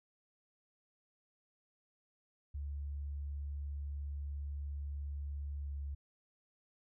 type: tone with pitch glide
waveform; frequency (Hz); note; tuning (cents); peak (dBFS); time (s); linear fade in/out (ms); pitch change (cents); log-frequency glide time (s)
sine; 71.5 to 70.68; D2 to C#2; -46 to +34; -38; 2.54-5.95; 10; -20; 5.61-5.71
effects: none